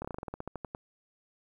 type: slowing click train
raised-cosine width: 1 ms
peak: -23 dBFS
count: 14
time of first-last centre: 0.02-0.749 s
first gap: 26 ms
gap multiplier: 1.12
effects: 10-bit